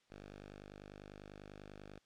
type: tone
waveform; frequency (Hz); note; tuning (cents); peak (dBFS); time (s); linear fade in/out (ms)
5% pulse; 50.1; G1; +38; -40; 0.1-1.99; 5
effects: white hiss -74 dBFS RMS until 2.05 s + low-pass 5000 Hz 12 dB/octave